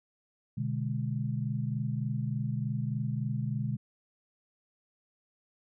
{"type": "chord", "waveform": "sine", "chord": "G# diminished", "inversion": "first", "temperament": "equal", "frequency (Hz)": [123.47, 146.83, 207.7], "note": ["B2", "D3", "G#3"], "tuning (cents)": [0, 0, 0], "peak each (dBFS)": [-32, -34, -36], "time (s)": [0.57, 3.77], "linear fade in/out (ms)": 10, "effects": []}